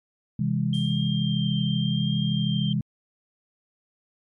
sine chord, C augmented, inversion none, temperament just, 130.81 / 163.52 / 204.4 Hz, C3 / E3 / G#3, 0 / -14 / -27 cents, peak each -26 dBFS, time 0.39-2.81 s, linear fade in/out 5 ms
sine tone with vibrato, 3180 Hz, G7, 24 cents sharp, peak -31 dBFS, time 0.73-2.73 s, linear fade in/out 2 ms, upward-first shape triangle, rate 0.87 Hz, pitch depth 15 cents each way
violet noise with exponential decay, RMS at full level -41 dBFS, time 0.74-1.25 s, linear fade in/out 0 ms, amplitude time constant 110 ms
effects MP3 48 kbps

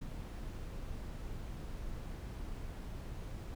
brown noise, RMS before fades -43 dBFS, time 0.01-3.55 s, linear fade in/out 10 ms, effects none

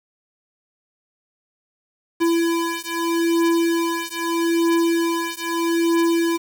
square beating tone pair, 334.8 / 335.59 Hz, E4 / E4, +27 / +31 cents, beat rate 0.79 Hz, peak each -22 dBFS, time 2.2-6.38 s, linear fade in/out 20 ms, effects 7-bit

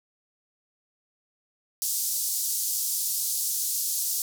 white band-pass noise, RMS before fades -28 dBFS, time 1.82-4.22 s, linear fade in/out 0 ms, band 5000 to 15000 Hz, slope 24 dB/octave, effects none

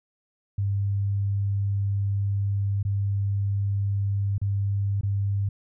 sine tone with dropouts, 99.8 Hz, G2, 32 cents sharp, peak -22 dBFS, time 0.58-5.49 s, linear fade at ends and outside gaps 5 ms, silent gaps 2.829-2.85 / 4.381-4.415 / 5.011-5.032 s, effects none

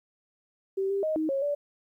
sine tone with pitch steps, 387.1 / 395.5 / 625 / 313.7 / 546 / 579 Hz, G4 / G4 / D#5 / D#4 / C#5 / D5, -22 / +15 / +8 / +14 / -26 / -25 cents, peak -25 dBFS, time 0.77-1.55 s, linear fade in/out 10 ms, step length 130 ms, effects 11-bit

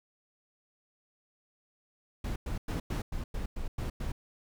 brown noise bursts, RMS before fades -34 dBFS, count 9, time 2.24-4.12 s, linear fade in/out 5 ms, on 120 ms, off 100 ms, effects none

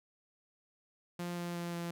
sawtooth tone with pitch steps, 174.7 / 173.49 / 172.29 / 171.1 Hz, F3 / F3 / F3 / F3, +1 / -11 / -23 / -35 cents, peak -33 dBFS, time 1.19-1.91 s, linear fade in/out 5 ms, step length 180 ms, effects none

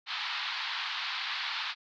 white band-pass noise, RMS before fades -35 dBFS, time 0.06-1.75 s, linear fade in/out 50 ms, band 840 to 4400 Hz, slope 48 dB/octave, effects none

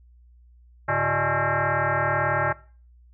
sine tone with frequency modulation, 383.6 Hz, G4, 37 cents flat, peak -20 dBFS, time 0.88-2.53 s, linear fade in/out 10 ms, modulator 243 Hz, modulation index 5.9, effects noise-tail reverb RT60 0.4 s tail -20 dB re dry + added 60 Hz sine -50 dBFS peak until 3.13 s

